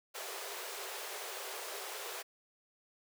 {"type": "high-pass noise", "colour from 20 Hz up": "pink", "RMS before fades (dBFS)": -43, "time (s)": [0.14, 2.23], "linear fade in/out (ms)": 20, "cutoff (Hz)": 370, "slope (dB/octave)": 96, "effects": []}